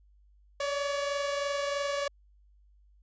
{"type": "tone pair together", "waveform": "sawtooth", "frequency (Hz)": [565, 588.1], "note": ["C#5", "D5"], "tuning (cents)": [33, 2], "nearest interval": "minor second", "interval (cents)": 69, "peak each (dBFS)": [-26, -34], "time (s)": [0.6, 2.08], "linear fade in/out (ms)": 5, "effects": ["added 50 Hz sine -58 dBFS peak until 3.02 s", "resampled to 16000 Hz"]}